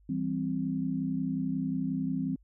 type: chord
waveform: sine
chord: C major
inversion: first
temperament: equal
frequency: 164.81 / 196 / 261.6 Hz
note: E3 / G3 / C4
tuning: 0 / 0 / 0 cents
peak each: -34 / -34 / -31 dBFS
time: 0.09-2.36 s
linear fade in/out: 5 ms
effects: added 50 Hz sine -58 dBFS peak until 2.43 s